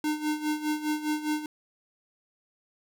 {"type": "tone with tremolo", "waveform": "square", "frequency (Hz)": 303.5, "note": "D#4", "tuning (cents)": -43, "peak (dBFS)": -25, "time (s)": [0.04, 1.46], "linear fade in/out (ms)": 2, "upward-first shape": "sine", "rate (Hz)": 4.9, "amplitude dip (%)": 75, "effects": []}